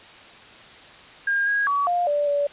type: tone with pitch steps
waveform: sine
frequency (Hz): 1614 / 1643 / 1134 / 705 / 584 / 575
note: G#6 / G#6 / C#6 / F5 / D5 / D5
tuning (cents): -50 / -19 / +39 / +16 / -10 / -37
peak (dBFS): -19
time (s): 1.27-2.47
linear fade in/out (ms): 5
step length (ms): 200
effects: white hiss -45 dBFS RMS until 2.52 s + resampled to 8000 Hz